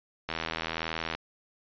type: click train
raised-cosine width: 0.3 ms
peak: -15 dBFS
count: 71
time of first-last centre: 0.29-1.15 s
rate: 81.4 Hz
effects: resampled to 11025 Hz